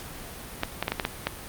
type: clicks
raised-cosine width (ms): 0.3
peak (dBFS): -9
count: 7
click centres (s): 0.634 / 0.826 / 0.881 / 0.92 / 0.998 / 1.051 / 1.27
effects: pink hiss -40 dBFS RMS until 1.48 s + Opus 48 kbps